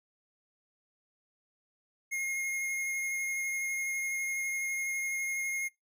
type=tone with vibrato; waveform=square; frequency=2145 Hz; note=C7; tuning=42 cents sharp; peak=-32 dBFS; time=2.11-5.69 s; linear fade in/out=20 ms; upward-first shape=sine; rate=12 Hz; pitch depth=11 cents each way; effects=noise-tail reverb RT60 0.2 s tail -24 dB re dry